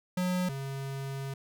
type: tone pair in turn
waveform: square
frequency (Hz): 181.5 / 136.44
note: F#3 / C#3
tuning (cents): -33 / -27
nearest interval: perfect fourth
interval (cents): 494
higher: first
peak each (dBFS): -28 / -35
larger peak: first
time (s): 0.17-0.49 / 0.49-1.34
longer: second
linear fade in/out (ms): 5
effects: none

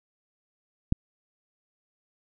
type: click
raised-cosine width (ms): 5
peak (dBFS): -9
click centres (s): 0.924
effects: none

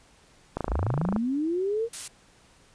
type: click train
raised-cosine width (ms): 1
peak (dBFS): -14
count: 17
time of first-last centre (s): 0.57-1.163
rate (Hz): 27
type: linear sweep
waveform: sine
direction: up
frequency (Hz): 34.64 to 473.1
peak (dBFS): -24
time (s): 0.66-1.89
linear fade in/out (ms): 50
type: noise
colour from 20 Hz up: blue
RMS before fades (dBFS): -33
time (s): 1.93-2.08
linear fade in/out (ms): 5
effects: pink hiss -58 dBFS RMS until 2.74 s + resampled to 22050 Hz

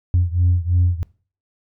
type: beating tone pair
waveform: sine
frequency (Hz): 87.31 / 90.31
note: F2 / F#2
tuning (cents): 0 / -41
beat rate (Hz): 3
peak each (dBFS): -15 / -17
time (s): 0.14-1.03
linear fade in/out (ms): 0
effects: noise-tail reverb RT60 0.4 s tail -22 dB re dry + tanh soft clip ceiling -9 dBFS

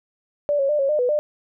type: tone with pitch steps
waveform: sine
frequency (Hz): 583 / 549 / 596 / 548 / 603 / 494.3 / 598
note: D5 / C#5 / D5 / C#5 / D5 / B4 / D5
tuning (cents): -13 / -17 / +25 / -20 / +46 / +1 / +31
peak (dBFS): -17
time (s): 0.49-1.19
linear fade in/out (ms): 0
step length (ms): 100
effects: none

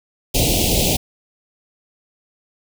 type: band-stop noise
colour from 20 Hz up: pink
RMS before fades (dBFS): -17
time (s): 0.34-0.97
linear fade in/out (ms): 10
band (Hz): 760 to 2500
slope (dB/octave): 48
effects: none

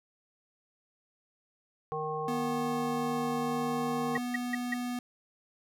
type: harmonic tone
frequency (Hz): 154.8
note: D#3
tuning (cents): -9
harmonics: 1 / 3 / 5 / 7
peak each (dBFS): -41 / -35 / -37 / -37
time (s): 1.92-4.18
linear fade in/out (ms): 0
type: tone with pitch glide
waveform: square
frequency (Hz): 243.9 to 245.3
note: B3 to B3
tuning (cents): -21 to -12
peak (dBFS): -33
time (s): 2.28-4.99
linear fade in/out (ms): 2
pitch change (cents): +9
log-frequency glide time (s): 3.35-4.33
type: tone bursts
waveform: sine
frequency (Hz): 1900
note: A#6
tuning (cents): +33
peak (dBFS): -27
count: 4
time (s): 4.15-4.74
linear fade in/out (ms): 5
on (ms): 20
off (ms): 170
effects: none

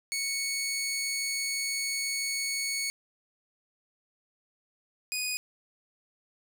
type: tone pair in turn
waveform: 15% pulse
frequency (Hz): 2217 / 2483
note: C#7 / D#7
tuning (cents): 0 / -4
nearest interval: major second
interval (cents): 196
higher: second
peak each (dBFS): -23 / -23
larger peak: neither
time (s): 0.12-2.9 / 5.12-5.37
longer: first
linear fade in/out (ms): 0
effects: 10-bit

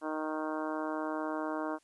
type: harmonic tone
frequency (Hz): 155.56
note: D#3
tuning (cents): 0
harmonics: 2 / 3 / 4 / 5 / 6 / 7 / 8 / 9 / 10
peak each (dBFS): -36 / -43 / -39 / -44 / -42 / -42 / -48 / -46 / -49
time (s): 0.01-1.79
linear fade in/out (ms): 50
effects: white hiss -70 dBFS RMS until 1.83 s + resampled to 24000 Hz

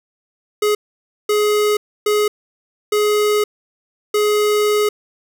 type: tone bursts at uneven times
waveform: square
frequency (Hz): 419.6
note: G#4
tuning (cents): +18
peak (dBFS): -14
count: 5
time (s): 0.62-0.75 / 1.29-1.77 / 2.06-2.28 / 2.92-3.44 / 4.14-4.89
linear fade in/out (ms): 5
effects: none

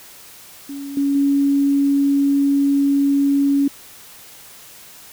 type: tone with level steps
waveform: sine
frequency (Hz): 280.1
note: C#4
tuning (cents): +18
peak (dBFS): -27 / -15 / -13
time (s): 0.69-3.68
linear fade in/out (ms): 5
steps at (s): 0.97 / 1.15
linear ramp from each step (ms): 2
effects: white hiss -42 dBFS RMS until 5.12 s

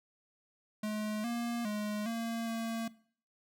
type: tone with pitch steps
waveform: square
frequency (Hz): 213 / 236.1 / 209.8 / 229.4 / 227.5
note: G#3 / A#3 / G#3 / A#3 / A#3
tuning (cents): +44 / +22 / +18 / -28 / -42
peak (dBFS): -34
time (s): 0.83-2.88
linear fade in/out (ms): 5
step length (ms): 410
effects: noise-tail reverb RT60 0.5 s tail -19 dB re dry

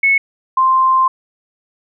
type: tone pair in turn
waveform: sine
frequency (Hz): 2200 / 1046.7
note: C#7 / C6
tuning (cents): -14 / 0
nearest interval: octave + minor second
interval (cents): 1286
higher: first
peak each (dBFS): -9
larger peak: neither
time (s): 0.03-0.18 / 0.57-1.08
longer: second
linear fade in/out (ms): 5
effects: none

